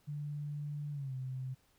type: tone with pitch glide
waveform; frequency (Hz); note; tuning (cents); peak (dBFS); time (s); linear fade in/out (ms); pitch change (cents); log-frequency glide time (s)
sine; 146.83 to 130.06; D3 to C3; 0 to -10; -37; 0.07-1.55; 20; -210; 0.92-1.14
effects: pink hiss -71 dBFS RMS until 1.78 s